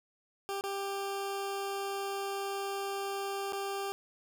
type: tone with dropouts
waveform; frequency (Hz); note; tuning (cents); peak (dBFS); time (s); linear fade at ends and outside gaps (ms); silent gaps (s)
20% pulse; 395.1; G4; +14; -29; 0.49-3.92; 0; 0.61-0.638 / 3.523-3.531
effects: none